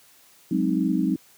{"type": "chord", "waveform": "sine", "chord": "Ab dominant seventh", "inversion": "third", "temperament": "equal", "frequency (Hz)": [185, 207.7, 261.6, 311.1], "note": ["Gb3", "Ab3", "C4", "Eb4"], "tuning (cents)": [0, 0, 0, 0], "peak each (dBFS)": [-25, -27, -25, -25], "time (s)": [0.51, 1.16], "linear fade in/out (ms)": 5, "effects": ["white hiss -55 dBFS RMS until 1.37 s", "high-pass 80 Hz 12 dB/octave"]}